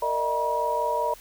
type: tone cluster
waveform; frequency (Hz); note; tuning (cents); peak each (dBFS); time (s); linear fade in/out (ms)
sine; 460.4 / 601 / 646 / 959; A#4 / D5 / E5 / A#5; -22 / +40 / -35 / +49; -31 / -28 / -34 / -25; 0.02-1.14; 5
effects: added 40 Hz sine -52 dBFS peak until 1.2 s + white hiss -49 dBFS RMS until 1.2 s